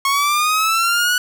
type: linear sweep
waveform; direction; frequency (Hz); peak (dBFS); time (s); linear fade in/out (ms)
sawtooth; up; 1091 to 1480; -11; 0.05-1.18; 2
effects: none